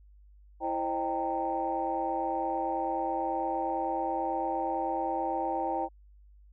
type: tone cluster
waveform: sine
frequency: 331.2 / 528 / 617 / 787 / 917 Hz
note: E4 / C5 / D#5 / G5 / A#5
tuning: +8 / +16 / -15 / +7 / -29 cents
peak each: -35 / -36 / -38 / -31 / -35 dBFS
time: 0.6-5.89 s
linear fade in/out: 50 ms
effects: tanh soft clip ceiling -18 dBFS + added 50 Hz sine -53 dBFS peak until 6.52 s